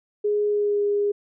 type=tone with pitch glide; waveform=sine; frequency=415.9 to 409.2 Hz; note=G#4 to G#4; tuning=+2 to -26 cents; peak=-19 dBFS; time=0.24-1.12 s; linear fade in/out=10 ms; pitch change=-28 cents; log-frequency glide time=0.47-0.83 s; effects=none